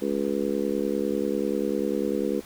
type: harmonic tone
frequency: 70.1 Hz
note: C#2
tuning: 20 cents sharp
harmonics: 3 / 4 / 5 / 6 / 7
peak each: -30 / -30 / -30 / -30 / -30 dBFS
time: 0.01-2.41 s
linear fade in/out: 20 ms
effects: pink hiss -47 dBFS RMS until 2.45 s